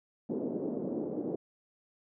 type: band-pass noise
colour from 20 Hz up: pink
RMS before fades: -35 dBFS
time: 0.29-1.36 s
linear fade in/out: 10 ms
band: 220 to 470 Hz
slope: 24 dB/octave
effects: none